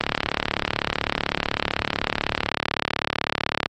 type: click train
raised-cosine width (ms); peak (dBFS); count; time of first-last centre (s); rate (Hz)
0.3; -3; 132; 0.01-3.659; 35.9
effects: high-pass 80 Hz 12 dB/octave + Opus 32 kbps